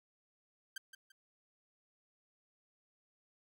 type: tone with echo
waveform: sawtooth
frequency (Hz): 1568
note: G6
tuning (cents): 0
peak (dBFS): -37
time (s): 0.76-0.78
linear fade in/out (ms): 5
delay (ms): 170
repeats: 2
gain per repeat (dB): -10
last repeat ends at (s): 1.12
effects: none